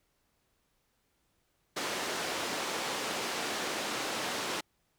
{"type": "band-pass noise", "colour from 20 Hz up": "pink", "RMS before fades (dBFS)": -35, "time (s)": [1.76, 4.61], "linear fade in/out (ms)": 10, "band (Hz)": [330, 7000], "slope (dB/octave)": 12, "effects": ["pink hiss -75 dBFS RMS until 4.98 s"]}